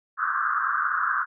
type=band-pass noise; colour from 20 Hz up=pink; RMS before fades=-25 dBFS; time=0.17-1.26 s; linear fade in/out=50 ms; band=1100 to 1600 Hz; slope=96 dB/octave; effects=none